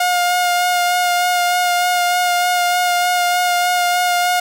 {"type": "tone with vibrato", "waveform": "sawtooth", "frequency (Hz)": 713, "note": "F5", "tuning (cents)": 36, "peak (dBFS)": -10, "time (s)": [0, 4.4], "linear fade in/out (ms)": 5, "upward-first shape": "sine", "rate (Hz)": 3.3, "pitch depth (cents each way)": 16, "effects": []}